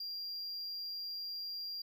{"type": "tone", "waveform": "triangle", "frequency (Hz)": 4772, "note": "D8", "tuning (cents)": 27, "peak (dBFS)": -38, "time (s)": [0, 1.82], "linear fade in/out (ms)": 5, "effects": []}